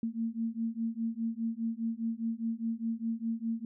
sine beating tone pair, 225.3 / 230.2 Hz, A3 / A#3, +41 / -22 cents, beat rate 4.9 Hz, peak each -34 / -34 dBFS, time 0.03-3.65 s, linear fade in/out 2 ms, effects none

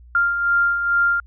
sine beating tone pair, 1394 / 1396.3 Hz, F6 / F6, -4 / -1 cents, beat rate 2.3 Hz, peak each -25 / -16 dBFS, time 0.15-1.2 s, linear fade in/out 2 ms, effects added 60 Hz sine -42 dBFS peak until 1.26 s

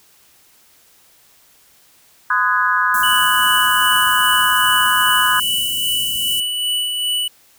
sine chord, Ab dominant seventh, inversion first, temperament equal with one note detuned, 1019.7 / 1244.5 / 1480 / 1661.2 Hz, C6 / Eb6 / Gb6 / Ab6, -45 / 0 / 0 / 0 cents, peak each -19 dBFS, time 2.3-5.4 s, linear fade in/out 5 ms
white band-stop noise, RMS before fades -26 dBFS, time 2.94-6.4 s, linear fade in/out 2 ms, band 280 to 7300 Hz, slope 24 dB/octave
square tone with tremolo, 2960 Hz, F#7, in tune, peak -17 dBFS, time 3.03-7.28 s, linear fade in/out 5 ms, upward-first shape sine, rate 2.5 Hz, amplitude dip 35%
effects white hiss -52 dBFS RMS until 7.58 s

